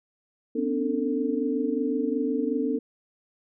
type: tone cluster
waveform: sine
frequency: 247.9 / 270.7 / 296.1 / 448.1 Hz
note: B3 / C#4 / D4 / A4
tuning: +7 / -41 / +14 / +32 cents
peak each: -29 dBFS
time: 0.55-2.79 s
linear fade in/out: 10 ms
effects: none